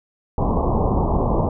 pink low-pass noise, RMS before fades -19 dBFS, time 0.38-1.49 s, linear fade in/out 2 ms, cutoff 1100 Hz, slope 96 dB/octave, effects none

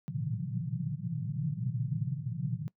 pink band-pass noise, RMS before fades -34 dBFS, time 0.08-2.68 s, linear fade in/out 0 ms, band 110 to 180 Hz, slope 96 dB/octave, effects noise-tail reverb RT60 0.1 s tail -22 dB re dry

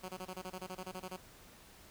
10% pulse tone bursts, 185 Hz, F#3, in tune, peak -33 dBFS, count 14, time 0.03-1.167 s, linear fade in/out 10 ms, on 58 ms, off 25 ms, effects pink hiss -58 dBFS RMS until 1.9 s

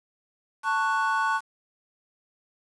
triangle chord, F# minor, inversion first, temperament just, 888 / 1110 / 1480 Hz, A5 / C#6 / F#6, +16 / +2 / 0 cents, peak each -25 dBFS, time 0.63-1.41 s, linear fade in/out 50 ms, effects resampled to 22050 Hz + 8-bit

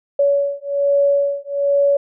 sine beating tone pair, 564 / 565.2 Hz, C#5 / C#5, +30 / +34 cents, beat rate 1.2 Hz, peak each -17 dBFS, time 0.19-1.97 s, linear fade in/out 5 ms, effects none

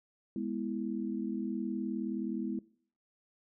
sine chord, E major, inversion first, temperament equal with one note detuned, 207.7 / 246.9 / 328.1 Hz, G#3 / B3 / E4, 0 / 0 / -8 cents, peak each -36 / -37 / -38 dBFS, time 0.36-2.59 s, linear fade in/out 2 ms, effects noise-tail reverb RT60 0.5 s tail -20 dB re dry

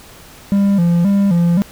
triangle tone with vibrato, 185 Hz, F#3, in tune, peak -8 dBFS, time 0.52-1.62 s, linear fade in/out 0 ms, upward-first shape square, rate 1.9 Hz, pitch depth 130 cents each way, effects pink hiss -40 dBFS RMS until 1.71 s

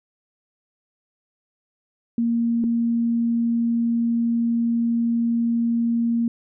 sine tone pair in turn, 233.1 / 233.1 Hz, A#3 / A#3, 0 / 0 cents, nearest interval unison, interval 0 cents, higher neither, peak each -18 dBFS, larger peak neither, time 2.18-2.64 / 2.64-6.28 s, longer second, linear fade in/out 2 ms, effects none

